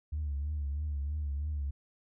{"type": "tone with vibrato", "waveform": "sine", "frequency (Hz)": 73, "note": "D2", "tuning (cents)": -10, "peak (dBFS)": -30, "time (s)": [0.12, 1.71], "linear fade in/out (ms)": 10, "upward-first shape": "triangle", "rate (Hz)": 3.1, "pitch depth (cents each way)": 95, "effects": ["tanh soft clip ceiling -28 dBFS"]}